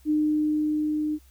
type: tone with level ramp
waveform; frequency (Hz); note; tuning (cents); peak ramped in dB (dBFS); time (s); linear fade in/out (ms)
sine; 303.8; D#4; -41; -19 to -24; 0.05-1.19; 50
effects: added 65 Hz sine -52 dBFS peak until 1.3 s + white hiss -61 dBFS RMS until 1.3 s